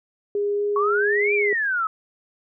sine tone with pitch glide, 408.6 to 411.4 Hz, G#4 to G#4, -28 to -16 cents, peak -20 dBFS, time 0.35-1.53 s, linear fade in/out 2 ms, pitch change +12 cents, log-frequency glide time 0.56-0.63 s
sine exponential two-way sweep, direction up then down, 1094 to 2415 to 1269 Hz, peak -20 dBFS, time 0.76-1.87 s, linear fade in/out 2 ms, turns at 1.34 s
effects none

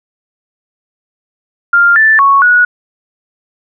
sine tone with pitch steps, 1398 / 1762 / 1108 / 1461 Hz, F6 / A6 / C#6 / F#6, +1 / +2 / -1 / -22 cents, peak -4 dBFS, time 1.73-2.65 s, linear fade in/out 5 ms, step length 230 ms, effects none

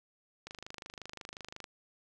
click train, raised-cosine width 0.2 ms, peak -26 dBFS, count 31, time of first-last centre 0.47-1.642 s, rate 25.6 Hz, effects none

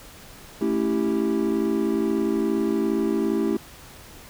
triangle chord, A dominant seventh, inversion none, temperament equal, 220 / 277.2 / 329.6 / 392 Hz, A3 / C#4 / E4 / G4, 0 / 0 / 0 / 0 cents, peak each -24 / -26 / -23 / -24 dBFS, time 0.61-3.57 s, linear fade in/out 5 ms, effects pink hiss -45 dBFS RMS until 4.29 s

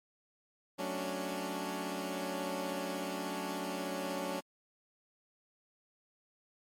15% pulse chord, D major seventh, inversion first, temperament equal, 185 / 220 / 277.2 / 293.7 Hz, F#3 / A3 / C#4 / D4, 0 / 0 / 0 / 0 cents, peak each -34 / -38 / -34 / -35 dBFS, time 0.78-4.41 s, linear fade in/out 20 ms, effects MP3 64 kbps

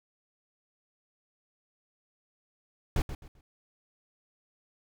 brown noise with echo, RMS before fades -26 dBFS, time 2.96-3.02 s, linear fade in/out 2 ms, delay 130 ms, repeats 3, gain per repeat -11 dB, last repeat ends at 3.41 s, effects none

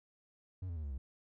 triangle tone with pitch steps, 92.5 / 84.82 / 77.78 / 71.33 / 65.41 Hz, F#2 / E2 / D#2 / D2 / C2, 0 / +50 / 0 / -50 / 0 cents, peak -36 dBFS, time 0.62-0.98 s, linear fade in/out 5 ms, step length 72 ms, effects none

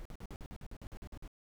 brown noise bursts, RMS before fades -45 dBFS, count 13, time 0-1.277 s, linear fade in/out 0 ms, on 53 ms, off 49 ms, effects none

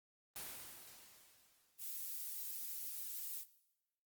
white noise with exponential decay, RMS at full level -45 dBFS, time 0.36-2.11 s, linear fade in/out 0 ms, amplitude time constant 380 ms
violet noise, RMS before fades -45 dBFS, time 1.78-3.45 s, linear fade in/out 50 ms
effects noise-tail reverb RT60 0.9 s tail -17 dB re dry + Opus 24 kbps

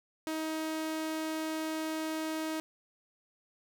sawtooth tone, 316 Hz, D#4, 27 cents sharp, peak -29 dBFS, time 0.27-2.6 s, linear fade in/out 0 ms, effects none

